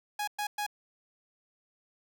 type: tone bursts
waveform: sawtooth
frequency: 830.6 Hz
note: G#5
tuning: in tune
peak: -27 dBFS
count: 3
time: 0.19-0.665 s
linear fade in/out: 5 ms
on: 85 ms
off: 110 ms
effects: none